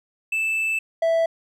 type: tone pair in turn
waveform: triangle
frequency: 2637 / 659.2 Hz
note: E7 / E5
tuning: 0 / 0 cents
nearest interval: 2 octaves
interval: 2400 cents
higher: first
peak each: -19 / -15 dBFS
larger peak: second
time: 0.32-0.79 / 1.02-1.26 s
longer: first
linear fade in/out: 5 ms
effects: resampled to 32000 Hz